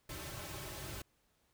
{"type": "noise with comb filter", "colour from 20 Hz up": "pink", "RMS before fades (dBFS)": -45, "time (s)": [0.09, 1.02], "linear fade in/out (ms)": 5, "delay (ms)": 4.2, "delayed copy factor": -0.75, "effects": ["pink hiss -75 dBFS RMS until 1.53 s"]}